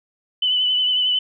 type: tone with vibrato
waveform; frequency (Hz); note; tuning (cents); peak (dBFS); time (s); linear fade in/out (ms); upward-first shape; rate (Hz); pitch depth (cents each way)
sine; 3000; F#7; +23; -16; 0.42-1.19; 5; triangle; 11; 35
effects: none